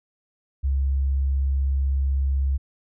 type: tone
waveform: sine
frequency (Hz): 68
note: C#2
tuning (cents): -33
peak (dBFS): -19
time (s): 0.63-2.58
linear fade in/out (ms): 20
effects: none